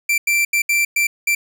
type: tone bursts at uneven times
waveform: 45% pulse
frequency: 2349 Hz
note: D7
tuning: in tune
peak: -14 dBFS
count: 6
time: 0.09-0.18 / 0.27-0.45 / 0.53-0.62 / 0.69-0.85 / 0.96-1.07 / 1.27-1.35 s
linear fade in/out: 5 ms
effects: none